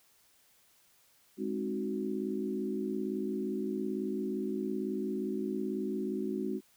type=chord; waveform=sine; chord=Ab dominant seventh; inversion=none; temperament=equal with one note detuned; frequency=207.7 / 265.4 / 311.1 / 370 Hz; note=Ab3 / C4 / Eb4 / Gb4; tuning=0 / +25 / 0 / 0 cents; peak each=-36 / -38 / -40 / -36 dBFS; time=1.37-6.61 s; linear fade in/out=50 ms; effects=white hiss -66 dBFS RMS until 6.76 s